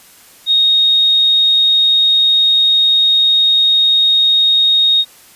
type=tone; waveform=sine; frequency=3729 Hz; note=A#7; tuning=in tune; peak=-8 dBFS; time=0.46-5.05 s; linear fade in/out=50 ms; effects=white hiss -43 dBFS RMS until 5.35 s + resampled to 32000 Hz